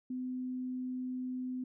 sine tone, 254.1 Hz, B3, 49 cents sharp, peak -35 dBFS, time 0.1-1.64 s, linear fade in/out 5 ms, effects none

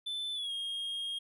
triangle tone with pitch glide, 3520 to 3247 Hz, A7 to G#7, 0 to -40 cents, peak -33 dBFS, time 0.06-1.19 s, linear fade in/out 10 ms, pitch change -140 cents, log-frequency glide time 0.33-0.52 s, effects none

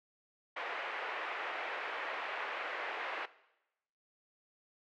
white band-pass noise, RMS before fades -40 dBFS, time 0.56-3.26 s, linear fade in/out 10 ms, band 440 to 2300 Hz, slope 24 dB/octave, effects noise-tail reverb RT60 0.9 s tail -18 dB re dry

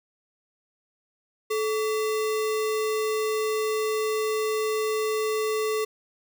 sine tone with sample-and-hold, 433.3 Hz, A4, 27 cents flat, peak -23 dBFS, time 1.5-5.85 s, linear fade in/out 10 ms, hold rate 1575 Hz, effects none

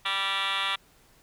sine tone with frequency modulation, 2336 Hz, D7, 10 cents flat, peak -23 dBFS, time 0.05-0.76 s, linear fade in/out 10 ms, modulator 194 Hz, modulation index 7.2, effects tanh soft clip ceiling -24 dBFS + pink hiss -60 dBFS RMS until 1.22 s

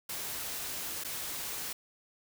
white noise with dropouts, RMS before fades -38 dBFS, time 0.09-1.73 s, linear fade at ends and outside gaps 5 ms, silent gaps 1.038-1.046 s, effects none

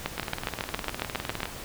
two click trains, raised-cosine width 0.3 ms, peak -15 / -11 dBFS, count 26 / 11, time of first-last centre 0.18-1.456 / 0.06-1.432 s, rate 19.6 / 7.29 Hz, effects pink hiss -40 dBFS RMS until 1.64 s

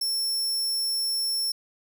sawtooth tone, 5400 Hz, E8, 41 cents sharp, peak -22 dBFS, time 0.01-1.52 s, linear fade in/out 5 ms, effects none

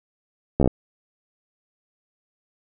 slowing click train, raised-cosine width 2 ms, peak -5 dBFS, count 6, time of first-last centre 0.6-0.676 s, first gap 14 ms, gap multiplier 1.04, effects none

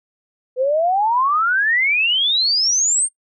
sine exponential sweep, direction up, 493.9 to 8870 Hz, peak -14 dBFS, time 0.56-3.09 s, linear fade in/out 50 ms, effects noise-tail reverb RT60 0.1 s tail -22 dB re dry

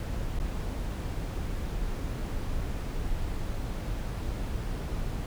brown noise with dropouts, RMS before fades -32 dBFS, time 0-5.26 s, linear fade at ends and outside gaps 1 ms, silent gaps 0.389-0.399 s, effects none

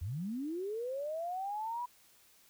sine linear sweep, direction up, 74.7 to 987.8 Hz, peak -35 dBFS, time 0.01-1.86 s, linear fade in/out 10 ms, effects white hiss -64 dBFS RMS until 2.49 s

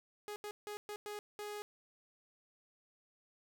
sawtooth tone bursts at uneven times, 416 Hz, G#4, 3 cents sharp, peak -38 dBFS, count 6, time 0.28-0.36 / 0.44-0.51 / 0.67-0.77 / 0.89-0.96 / 1.06-1.19 / 1.39-1.62 s, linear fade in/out 0 ms, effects 12-bit

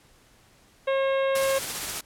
harmonic tone, 540 Hz, C#5, 45 cents flat, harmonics 1 / 2 / 3 / 4 / 5 / 6 / 7, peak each -22 / -32 / -35 / -37 / -39 / -43 / -43 dBFS, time 0.87-1.59 s, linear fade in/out 10 ms
white noise with tremolo, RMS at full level -30 dBFS, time 1.35-2.01 s, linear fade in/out 5 ms, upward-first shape sine, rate 15 Hz, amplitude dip 25%
effects pink hiss -58 dBFS RMS until 2.05 s + low-pass 12000 Hz 12 dB/octave

